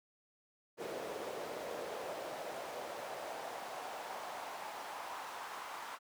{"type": "noise with high-pass filter sweep", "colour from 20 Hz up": "brown", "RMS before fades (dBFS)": -44, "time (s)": [0.77, 5.99], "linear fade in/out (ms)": 50, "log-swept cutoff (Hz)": [460, 1000], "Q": 2.3, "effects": []}